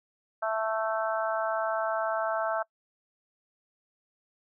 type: harmonic tone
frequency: 220.5 Hz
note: A3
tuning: 4 cents sharp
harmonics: 3 / 4 / 5 / 6 / 7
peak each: -29 / -34 / -37 / -33 / -37 dBFS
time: 0.42-2.63 s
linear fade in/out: 10 ms
effects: noise-tail reverb RT60 0.1 s tail -25 dB re dry